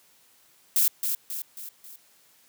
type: noise with echo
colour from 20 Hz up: violet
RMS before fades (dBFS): -21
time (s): 0.76-0.88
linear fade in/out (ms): 2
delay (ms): 270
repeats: 4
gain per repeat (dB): -6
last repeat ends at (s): 1.96
effects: white hiss -60 dBFS RMS until 2.48 s + high-pass 100 Hz 12 dB/octave